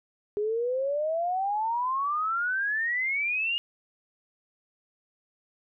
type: exponential sweep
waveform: sine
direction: up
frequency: 408.4 to 2875 Hz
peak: -25 dBFS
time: 0.37-3.58 s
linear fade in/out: 0 ms
effects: none